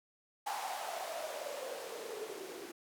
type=noise with band-pass filter sweep; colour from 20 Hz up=blue; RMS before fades=-42 dBFS; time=0.46-2.72 s; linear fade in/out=10 ms; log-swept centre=850 to 350 Hz; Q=6.9; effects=none